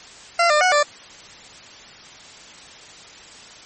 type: tone with pitch steps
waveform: 20% pulse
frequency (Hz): 685 / 600 / 735 / 588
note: F5 / D5 / F#5 / D5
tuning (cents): -34 / +37 / -12 / +2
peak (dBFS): -9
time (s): 0.39-0.83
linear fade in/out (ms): 5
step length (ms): 110
effects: white hiss -42 dBFS RMS until 3.65 s + MP3 32 kbps